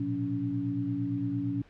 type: tone cluster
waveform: sine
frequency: 113 / 121.8 / 178.8 / 283.2 Hz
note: A2 / B2 / F3 / C#4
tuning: +47 / -24 / +41 / +37 cents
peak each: -37 / -35 / -39 / -30 dBFS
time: 0-1.62 s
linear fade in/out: 5 ms
effects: pink hiss -59 dBFS RMS until 1.69 s + low-pass 3000 Hz 12 dB/octave